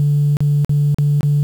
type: tone with dropouts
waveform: sine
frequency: 145.5 Hz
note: D3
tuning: 16 cents flat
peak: -10 dBFS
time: 0-1.43 s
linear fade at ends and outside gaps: 0 ms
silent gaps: 0.369-0.405 / 0.647-0.694 / 0.945-0.985 / 1.208-1.231 s
effects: tanh soft clip ceiling -8 dBFS + 7-bit